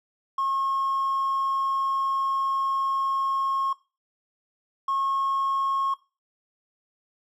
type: tone pair in turn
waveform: triangle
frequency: 1083 / 1087.5 Hz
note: C#6 / C#6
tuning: -41 / -33 cents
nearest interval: unison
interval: 8 cents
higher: second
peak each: -20 / -20 dBFS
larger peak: neither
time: 0.38-3.73 / 4.88-5.94 s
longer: first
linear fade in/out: 5 ms
effects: noise-tail reverb RT60 0.3 s tail -20 dB re dry + tanh soft clip ceiling -18 dBFS